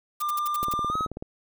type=noise bursts; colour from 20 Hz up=blue; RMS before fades=-34 dBFS; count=7; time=0.2-0.733 s; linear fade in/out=5 ms; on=23 ms; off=62 ms
type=tone with pitch glide; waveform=triangle; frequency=1195 to 1273.4 Hz; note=D6 to D#6; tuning=+30 to +40 cents; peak=-23 dBFS; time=0.2-1.07 s; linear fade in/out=20 ms; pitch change=+110 cents; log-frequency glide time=0.89-0.95 s
type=click train; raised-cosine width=2 ms; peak=-21 dBFS; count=12; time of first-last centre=0.63-1.225 s; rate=18.5 Hz
effects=none